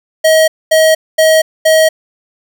square tone bursts, 635 Hz, D#5, 35 cents sharp, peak -6 dBFS, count 4, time 0.24-1.89 s, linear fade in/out 10 ms, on 240 ms, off 230 ms, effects none

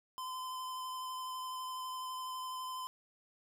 square tone with vibrato, 1025 Hz, C6, 36 cents flat, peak -40 dBFS, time 0.18-2.87 s, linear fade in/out 0 ms, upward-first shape sine, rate 12 Hz, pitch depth 12 cents each way, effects none

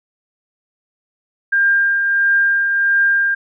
sine tone with tremolo, 1600 Hz, G6, 35 cents sharp, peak -10 dBFS, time 1.52-3.35 s, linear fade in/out 10 ms, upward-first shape triangle, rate 1.5 Hz, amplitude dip 40%, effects none

